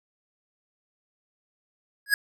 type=tone with exponential growth; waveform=square; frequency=1661.2 Hz; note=G#6; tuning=in tune; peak=-14 dBFS; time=2.06-2.14 s; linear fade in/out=2 ms; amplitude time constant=16 ms; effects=none